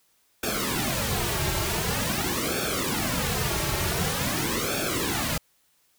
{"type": "noise with flanger", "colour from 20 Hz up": "pink", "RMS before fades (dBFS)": -27, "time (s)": [0.43, 5.38], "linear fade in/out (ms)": 5, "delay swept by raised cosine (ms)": [1, 4.1], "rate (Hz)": 0.46, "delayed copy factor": -1, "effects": ["white hiss -66 dBFS RMS until 5.98 s"]}